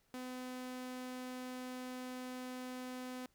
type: tone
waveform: sawtooth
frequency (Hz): 253.3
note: B3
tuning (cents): +44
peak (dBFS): -39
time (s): 0.14-3.26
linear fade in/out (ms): 0
effects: pink hiss -75 dBFS RMS until 3.34 s